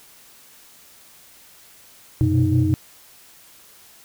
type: tone cluster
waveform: sine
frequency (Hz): 92.8 / 121.6 / 127 / 310.8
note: F#2 / B2 / B2 / D#4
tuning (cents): +6 / -26 / +49 / -2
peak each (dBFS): -20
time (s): 2.21-2.74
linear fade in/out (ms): 0
effects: tanh soft clip ceiling -6 dBFS + white hiss -49 dBFS RMS until 4.04 s